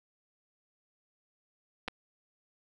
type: clicks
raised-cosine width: 0.3 ms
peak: -20 dBFS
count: 2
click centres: 1.879 / 1.883 s
effects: none